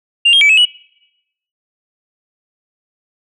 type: tone with pitch steps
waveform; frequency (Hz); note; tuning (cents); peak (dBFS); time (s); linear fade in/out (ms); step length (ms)
sine; 2794 / 3230 / 2302 / 2585 / 2934; F7 / G#7 / D7 / E7 / F#7; 0 / -49 / -35 / -34 / -15; -4; 0.25-0.655; 10; 81
effects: noise-tail reverb RT60 0.9 s tail -26 dB re dry + tanh soft clip ceiling -4 dBFS